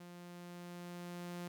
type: tone with level ramp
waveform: sawtooth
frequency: 175.4 Hz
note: F3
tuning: 8 cents sharp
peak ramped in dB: -47 to -38 dBFS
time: 0-1.48 s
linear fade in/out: 5 ms
effects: none